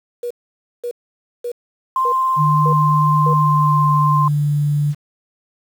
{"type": "tone bursts", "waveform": "sine", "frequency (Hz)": 482.4, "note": "B4", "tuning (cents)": -41, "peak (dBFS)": -21, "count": 6, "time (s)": [0.23, 3.336], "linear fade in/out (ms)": 5, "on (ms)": 76, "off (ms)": 530}
{"type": "tone with vibrato", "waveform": "sine", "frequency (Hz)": 1046.5, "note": "C6", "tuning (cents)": 0, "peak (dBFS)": -14, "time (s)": [1.96, 4.28], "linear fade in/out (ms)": 2, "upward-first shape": "sine", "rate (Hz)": 18, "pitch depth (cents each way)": 10}
{"type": "tone with pitch glide", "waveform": "sine", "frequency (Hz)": [151.5, 146.42], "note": ["D#3", "D3"], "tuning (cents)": [-46, -5], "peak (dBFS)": -14, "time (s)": [2.36, 4.95], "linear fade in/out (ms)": 50, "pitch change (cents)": -59, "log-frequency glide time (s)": [3.28, 4.45]}
{"effects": ["7-bit"]}